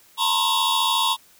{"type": "tone cluster", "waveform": "square", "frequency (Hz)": [902, 976, 1072, 3403, 3735], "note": ["A5", "B5", "C6", "G#7", "A#7"], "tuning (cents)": [43, -21, 42, 41, 3], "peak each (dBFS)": -26, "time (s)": [0.17, 1.17], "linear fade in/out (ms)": 50, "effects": ["white hiss -54 dBFS RMS until 1.39 s"]}